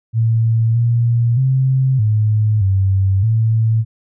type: tone with pitch steps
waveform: sine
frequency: 113.5 / 117.7 / 131.8 / 107.4 / 96.4 / 111.9 Hz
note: A#2 / A#2 / C3 / A2 / G2 / A2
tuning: -46 / +17 / +13 / -41 / -28 / +30 cents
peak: -11 dBFS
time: 0.13-3.85 s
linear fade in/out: 50 ms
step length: 620 ms
effects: none